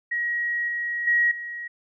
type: tone with level steps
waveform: sine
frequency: 1900 Hz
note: A#6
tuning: 33 cents sharp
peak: -23 / -25 / -17 / -31 dBFS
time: 0.11-1.68 s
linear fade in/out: 10 ms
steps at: 0.68 / 1.07 / 1.31 s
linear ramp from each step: 5 ms
effects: none